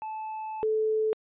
triangle / sine tone pair in turn, 871 / 435.5 Hz, A5 / A4, -18 / -18 cents, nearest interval octave, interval 1200 cents, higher first, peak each -31 / -23 dBFS, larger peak second, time 0.02-0.63 / 0.63-1.13 s, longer first, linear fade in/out 0 ms, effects resampled to 8000 Hz

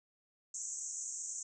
white band-pass noise, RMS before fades -42 dBFS, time 0.54-1.43 s, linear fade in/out 5 ms, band 6100 to 7800 Hz, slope 96 dB/octave, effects none

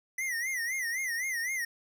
square tone with vibrato, 1975.5 Hz, B6, in tune, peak -31 dBFS, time 0.18-1.65 s, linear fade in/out 5 ms, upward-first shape sine, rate 3.9 Hz, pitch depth 140 cents each way, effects none

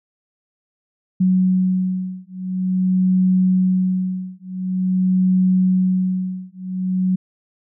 sine beating tone pair, 185 / 185.47 Hz, F#3 / F#3, 0 / +4 cents, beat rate 0.47 Hz, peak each -18 dBFS, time 1.2-7.16 s, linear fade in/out 10 ms, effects none

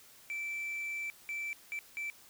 sine tone bursts at uneven times, 2330 Hz, D7, 14 cents flat, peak -33 dBFS, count 4, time 0.3-1.1 / 1.29-1.53 / 1.72-1.79 / 1.97-2.1 s, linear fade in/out 0 ms, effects tanh soft clip ceiling -34 dBFS + white hiss -58 dBFS RMS until 2.29 s

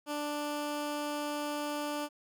15% pulse tone, 294.4 Hz, D4, 4 cents sharp, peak -27 dBFS, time 0.06-2.09 s, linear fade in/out 50 ms, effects none

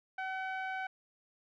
sawtooth tone with low-pass filter, 758 Hz, F#5, 42 cents sharp, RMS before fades -38 dBFS, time 0.18-0.87 s, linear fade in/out 5 ms, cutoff 1900 Hz, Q 2.3, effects none

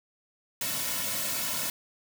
white noise with comb filter, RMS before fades -31 dBFS, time 0.61-1.7 s, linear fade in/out 2 ms, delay 2.5 ms, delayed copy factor -0.95, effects none

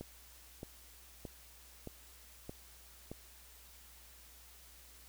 click train, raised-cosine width 2 ms, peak -30 dBFS, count 6, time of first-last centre 0.01-3.116 s, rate 1.61 Hz, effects added 60 Hz sine -61 dBFS peak until 5.08 s + white hiss -59 dBFS RMS until 5.08 s

